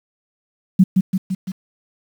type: tone with echo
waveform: sine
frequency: 187.7 Hz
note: F#3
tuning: 25 cents sharp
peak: -6 dBFS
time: 0.79-0.84 s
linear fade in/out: 10 ms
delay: 170 ms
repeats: 4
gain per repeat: -4 dB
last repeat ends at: 1.52 s
effects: 7-bit